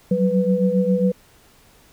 sine tone cluster, 183.6 / 191 / 495.5 Hz, F#3 / G3 / B4, -13 / -45 / +6 cents, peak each -20 dBFS, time 0.11-1.12 s, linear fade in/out 5 ms, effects pink hiss -53 dBFS RMS until 1.92 s

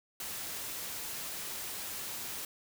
white noise, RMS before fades -40 dBFS, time 0.2-2.45 s, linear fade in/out 2 ms, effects none

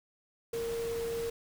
sine tone in noise, 462.6 Hz, A#4, 13 cents flat, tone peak -32 dBFS, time 0.53-1.3 s, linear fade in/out 5 ms, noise pink, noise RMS -44 dBFS, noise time 0.53-1.3 s, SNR +9 dB, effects none

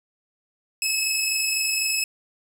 15% pulse tone pair together, 2586 / 2610 Hz, E7 / E7, -34 / -18 cents, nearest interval unison, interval 16 cents, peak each -15 / -24 dBFS, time 0.82-2.04 s, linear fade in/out 2 ms, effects 8-bit

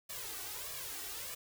white noise with flanger, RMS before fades -43 dBFS, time 0.09-1.35 s, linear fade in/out 10 ms, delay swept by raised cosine 1.7 to 2.66 ms, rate 1.6 Hz, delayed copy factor +1, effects none

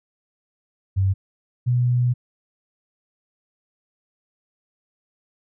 sine tone pair in turn, 96.1 / 123.16 Hz, G2 / B2, -34 / -4 cents, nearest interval major third, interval 430 cents, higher second, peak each -16 dBFS, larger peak neither, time 0.96-1.14 / 1.66-2.14 s, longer second, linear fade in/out 20 ms, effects none

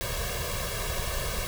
pink noise with comb filter, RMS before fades -31 dBFS, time 0.01-1.47 s, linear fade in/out 0 ms, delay 1.8 ms, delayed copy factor +0.9, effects none

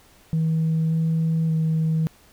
sine tone with pitch steps, 160.6 / 162 / 159.6 Hz, E3 / E3 / D#3, -45 / -30 / +44 cents, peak -17 dBFS, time 0.33-2.07 s, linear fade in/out 0 ms, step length 580 ms, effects tanh soft clip ceiling -16 dBFS + pink hiss -54 dBFS RMS until 2.32 s

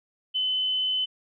sine tone, 3032 Hz, F#7, 42 cents sharp, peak -23 dBFS, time 0.34-1.06 s, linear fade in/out 20 ms, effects none

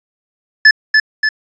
square tone with echo, 1735 Hz, A6, 25 cents flat, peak -3 dBFS, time 0.65-0.71 s, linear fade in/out 5 ms, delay 290 ms, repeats 2, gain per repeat -4 dB, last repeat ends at 1.29 s, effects resampled to 16000 Hz + 7-bit

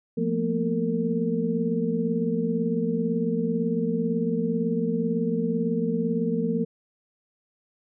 sine tone cluster, 173.1 / 220.9 / 238.9 / 456.4 Hz, F3 / A3 / A#3 / A#4, -15 / +7 / +43 / -37 cents, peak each -28 dBFS, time 0.17-6.65 s, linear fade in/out 10 ms, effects none

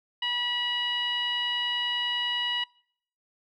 15% pulse tone with low-pass filter, 970 Hz, B5, 31 cents flat, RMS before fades -29 dBFS, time 0.22-2.64 s, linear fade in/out 5 ms, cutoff 3100 Hz, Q 4, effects noise-tail reverb RT60 0.6 s tail -24 dB re dry

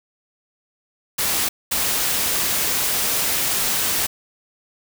white noise bursts at uneven times, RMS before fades -21 dBFS, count 2, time 1.18-1.49 / 1.71-4.07 s, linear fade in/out 10 ms, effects none

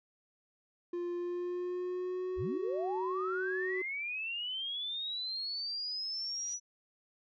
triangle tone with pitch glide, 350 to 373 Hz, F4 to F#4, +4 to +14 cents, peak -32 dBFS, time 0.93-3.82 s, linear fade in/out 5 ms, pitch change +110 cents, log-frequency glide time 1.16-2.56 s
sine linear sweep, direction up, 36 to 5920 Hz, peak -35 dBFS, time 2.36-6.6 s, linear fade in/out 50 ms
violet noise with exponential growth, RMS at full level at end -43 dBFS, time 5.57-6.54 s, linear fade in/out 0 ms, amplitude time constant 210 ms
effects resampled to 16000 Hz

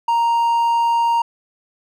triangle tone, 932.3 Hz, A#5, in tune, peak -12 dBFS, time 0.08-1.22 s, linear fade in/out 5 ms, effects none

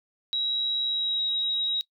sine tone with pitch glide, 3859 to 3823 Hz, B7 to A#7, -41 to +43 cents, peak -24 dBFS, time 0.33-1.81 s, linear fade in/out 0 ms, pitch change -16 cents, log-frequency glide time 0.83-1.26 s, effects noise-tail reverb RT60 0.1 s tail -20 dB re dry

